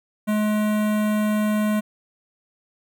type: tone with notch filter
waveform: square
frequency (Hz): 212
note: G#3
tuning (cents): +36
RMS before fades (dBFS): -21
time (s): 0.27-1.81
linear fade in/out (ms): 20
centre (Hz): 5000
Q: 0.78
effects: none